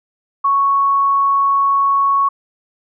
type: tone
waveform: sine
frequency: 1108.7 Hz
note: C#6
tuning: in tune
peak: -11 dBFS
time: 0.44-2.29 s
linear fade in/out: 10 ms
effects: none